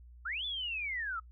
sine linear two-way sweep, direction up then down, 1257 to 3520 to 1257 Hz, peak -34 dBFS, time 0.25-1.2 s, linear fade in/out 10 ms, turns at 0.45 s, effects noise-tail reverb RT60 0.1 s tail -22 dB re dry + added 60 Hz sine -51 dBFS peak until 1.31 s

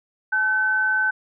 sine tone pair together, 855.9 / 1525 Hz, A5 / G6, -48 / -48 cents, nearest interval minor seventh, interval 1000 cents, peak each -29 / -18 dBFS, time 0.32-1.11 s, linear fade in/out 10 ms, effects none

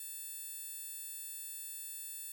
15% pulse tone with high-pass filter, 880 Hz, A5, in tune, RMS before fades -45 dBFS, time 0-2.32 s, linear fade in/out 2 ms, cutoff 10000 Hz, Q 0.86, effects 11-bit

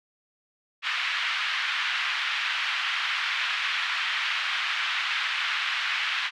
white band-pass noise, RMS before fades -28 dBFS, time 0.82-6.31 s, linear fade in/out 50 ms, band 1200 to 3200 Hz, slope 24 dB/octave, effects none

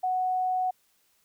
sine tone, 740 Hz, F#5, in tune, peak -24 dBFS, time 0.03-0.71 s, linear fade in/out 10 ms, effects white hiss -68 dBFS RMS until 1.24 s

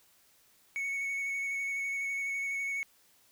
triangle tone with vibrato, 2217 Hz, C#7, in tune, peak -30 dBFS, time 0.76-2.83 s, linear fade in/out 0 ms, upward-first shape square, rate 12 Hz, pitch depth 11 cents each way, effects white hiss -65 dBFS RMS until 3.31 s

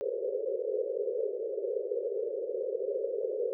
white band-pass noise, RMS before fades -33 dBFS, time 0.01-3.53 s, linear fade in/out 0 ms, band 390 to 540 Hz, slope 96 dB/octave, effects none

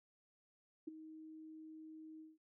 sine tone with ADSR envelope, 315.1 Hz, D#4, 22 cents sharp, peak -39 dBFS, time 0.87-2.38 s, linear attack 10 ms, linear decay 12 ms, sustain -12 dB, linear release 180 ms, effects none

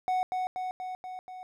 triangle tone with echo, 740 Hz, F#5, in tune, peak -23 dBFS, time 0.08-0.23 s, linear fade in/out 0 ms, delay 240 ms, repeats 5, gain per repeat -3 dB, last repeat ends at 1.43 s, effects none

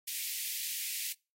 white high-pass noise, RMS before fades -37 dBFS, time 0.07-1.13 s, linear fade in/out 10 ms, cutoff 2000 Hz, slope 48 dB/octave, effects noise-tail reverb RT60 0.3 s tail -26 dB re dry + AAC 48 kbps

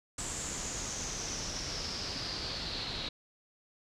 pink noise with low-pass filter sweep, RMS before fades -38 dBFS, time 0.18-3.09 s, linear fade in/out 5 ms, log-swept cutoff 7700 to 4000 Hz, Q 6.5, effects none

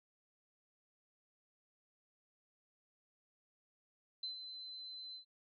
sine tone with ADSR envelope, 4054 Hz, B7, 45 cents sharp, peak -38 dBFS, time 4.23-5.25 s, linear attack 4 ms, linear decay 120 ms, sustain -8 dB, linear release 100 ms, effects none

